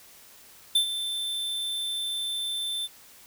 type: tone with ADSR envelope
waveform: square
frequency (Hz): 3547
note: A7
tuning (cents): +13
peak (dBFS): -18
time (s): 0.75-2.88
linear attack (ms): 6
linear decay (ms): 95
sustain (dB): -11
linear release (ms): 33
effects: white hiss -52 dBFS RMS until 3.26 s